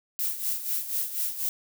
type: noise with tremolo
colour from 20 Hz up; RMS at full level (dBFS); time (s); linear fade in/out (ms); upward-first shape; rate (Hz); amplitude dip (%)
violet; -27; 0.19-1.49; 0; sine; 4.1; 70
effects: none